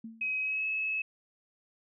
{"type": "tone with exponential decay", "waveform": "sine", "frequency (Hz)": 225.4, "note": "A3", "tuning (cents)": 42, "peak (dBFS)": -37, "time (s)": [0.04, 0.39], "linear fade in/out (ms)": 5, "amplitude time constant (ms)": 75}
{"type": "tone with pitch glide", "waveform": "sine", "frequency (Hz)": [2536, 2585], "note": ["D#7", "E7"], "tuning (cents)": [32, -34], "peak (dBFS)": -29, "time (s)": [0.21, 1.02], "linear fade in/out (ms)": 5, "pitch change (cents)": 34, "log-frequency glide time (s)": [0.4, 0.66]}
{"effects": []}